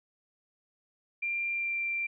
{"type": "tone with pitch glide", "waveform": "sine", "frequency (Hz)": [2380, 2362], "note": ["D7", "D7"], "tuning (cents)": [22, 9], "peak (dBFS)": -29, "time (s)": [1.22, 2.07], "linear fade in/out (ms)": 10, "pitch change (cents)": -13, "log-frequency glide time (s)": [1.53, 1.75], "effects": []}